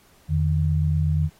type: tone pair together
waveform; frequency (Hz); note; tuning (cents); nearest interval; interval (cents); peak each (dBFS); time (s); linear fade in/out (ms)
sine; 84.38 / 152.8; E2 / D#3; +41 / -31; minor seventh; 1028; -21; 0.28-1.3; 50
effects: pink hiss -57 dBFS RMS until 1.39 s + AAC 48 kbps